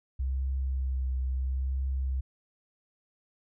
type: tone with vibrato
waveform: sine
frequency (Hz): 65.41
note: C2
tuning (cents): 0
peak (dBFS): -27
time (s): 0.19-2.21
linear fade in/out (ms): 10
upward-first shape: triangle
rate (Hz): 0.75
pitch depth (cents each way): 30
effects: none